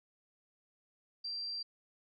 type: tone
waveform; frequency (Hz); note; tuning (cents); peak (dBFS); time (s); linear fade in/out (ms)
sine; 4716; D8; +6; -37; 1.24-1.63; 10
effects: none